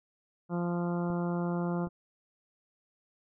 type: harmonic tone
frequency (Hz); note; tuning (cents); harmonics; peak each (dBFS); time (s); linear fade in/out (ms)
173.8; F3; -8; 1 / 2 / 3 / 4 / 5 / 6 / 7 / 8; -30 / -36 / -40 / -42 / -44 / -46 / -47 / -48; 0.49-1.89; 50
type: clicks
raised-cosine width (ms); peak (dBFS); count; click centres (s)
3; -31; 2; 1.102 / 1.872
effects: none